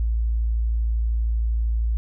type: tone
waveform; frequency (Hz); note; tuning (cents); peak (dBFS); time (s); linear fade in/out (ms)
sine; 56.4; A1; +44; -19; 0-1.97; 0
effects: none